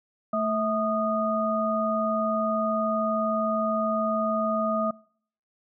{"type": "tone cluster", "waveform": "sine", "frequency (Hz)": [220.1, 647, 1234], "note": ["A3", "E5", "D#6"], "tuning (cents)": [1, -32, -15], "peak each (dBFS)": [-29, -26, -28], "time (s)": [0.33, 4.91], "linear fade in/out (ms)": 5, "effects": ["noise-tail reverb RT60 0.6 s tail -25 dB re dry"]}